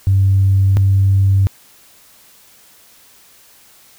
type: tone pair in turn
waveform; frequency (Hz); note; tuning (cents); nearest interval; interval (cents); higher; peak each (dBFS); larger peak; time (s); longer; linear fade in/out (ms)
sine; 96.9 / 97.28; G2 / G2; -20 / -13; unison; 7; second; -8; neither; 0.07-0.77 / 0.77-1.47; neither; 0
effects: tanh soft clip ceiling -4 dBFS + white hiss -47 dBFS RMS until 3.98 s